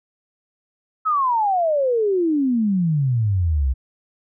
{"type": "exponential sweep", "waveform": "sine", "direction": "down", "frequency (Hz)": [1309, 61.74], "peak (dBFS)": -16, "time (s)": [1.05, 3.74], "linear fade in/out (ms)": 20, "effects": []}